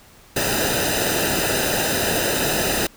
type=noise with comb filter; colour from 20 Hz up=pink; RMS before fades=-21 dBFS; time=0.36-2.87 s; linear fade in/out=5 ms; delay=0.9 ms; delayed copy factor=-0.75; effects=pink hiss -49 dBFS RMS until 2.96 s